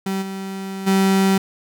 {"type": "tone with level steps", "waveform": "35% pulse", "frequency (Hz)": 192.9, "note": "G3", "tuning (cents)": -28, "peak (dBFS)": [-19, -25, -12], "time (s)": [0.06, 1.38], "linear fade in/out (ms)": 5, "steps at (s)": [0.21, 0.86], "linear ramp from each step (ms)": 20, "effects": []}